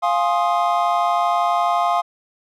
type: chord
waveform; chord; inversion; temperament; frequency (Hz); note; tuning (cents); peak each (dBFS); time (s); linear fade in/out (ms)
triangle; F minor seventh; none; equal with one note detuned; 698.5 / 830.6 / 1055.6 / 1244.5; F5 / Ab5 / C6 / Eb6; 0 / 0 / +15 / 0; -17 / -22 / -20 / -22; 0.02-2.02; 20
effects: none